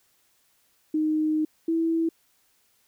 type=tone pair in turn; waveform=sine; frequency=309.7 / 328.1 Hz; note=D#4 / E4; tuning=-8 / -8 cents; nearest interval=minor second; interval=100 cents; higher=second; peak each=-21 dBFS; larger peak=neither; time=0.94-1.45 / 1.68-2.09 s; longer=first; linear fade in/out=5 ms; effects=white hiss -66 dBFS RMS until 2.87 s